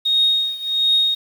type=tone with tremolo; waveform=sine; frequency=3729 Hz; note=A#7; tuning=in tune; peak=-11 dBFS; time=0.05-1.15 s; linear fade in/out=10 ms; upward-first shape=triangle; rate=1.4 Hz; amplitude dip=90%; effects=tanh soft clip ceiling -7 dBFS + 7-bit